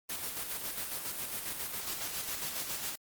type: noise with tremolo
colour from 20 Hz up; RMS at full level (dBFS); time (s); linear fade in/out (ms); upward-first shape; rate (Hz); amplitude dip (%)
white; -36; 0.09-2.96; 10; square; 7.3; 40
effects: Opus 24 kbps